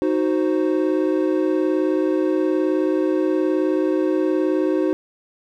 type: chord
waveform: triangle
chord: C diminished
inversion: first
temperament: equal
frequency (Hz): 311.1 / 370 / 523.3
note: Eb4 / Gb4 / C5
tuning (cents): 0 / 0 / 0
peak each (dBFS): -18 / -19 / -23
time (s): 0.02-4.93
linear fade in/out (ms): 0
effects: none